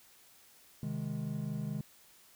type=chord; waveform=triangle; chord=Ab major; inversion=first; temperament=equal; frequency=130.81 / 155.56 / 207.7 Hz; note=C3 / Eb3 / Ab3; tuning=0 / 0 / 0 cents; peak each=-38 / -36 / -37 dBFS; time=0.83-1.81 s; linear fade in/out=2 ms; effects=white hiss -61 dBFS RMS until 2.35 s